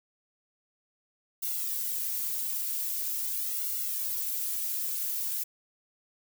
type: noise with flanger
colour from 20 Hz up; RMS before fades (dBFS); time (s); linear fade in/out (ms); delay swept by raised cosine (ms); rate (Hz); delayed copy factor
violet; -32; 1.42-5.44; 10; 1.4 to 3.3; 0.44; +0.95
effects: none